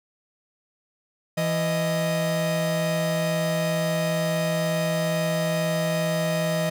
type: tone pair together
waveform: 45% pulse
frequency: 166.12 / 622.3 Hz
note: E3 / D#5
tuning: +14 / 0 cents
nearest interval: octave + major seventh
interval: 2286 cents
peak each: -25 dBFS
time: 1.37-6.7 s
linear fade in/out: 10 ms
effects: none